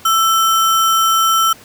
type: tone with sample-and-hold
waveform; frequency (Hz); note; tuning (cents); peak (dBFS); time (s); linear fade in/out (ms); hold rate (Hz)
sine; 1328; E6; +12; -10; 0.05-1.53; 5; 4410
effects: pink hiss -41 dBFS RMS until 1.64 s + high-pass 80 Hz 12 dB/octave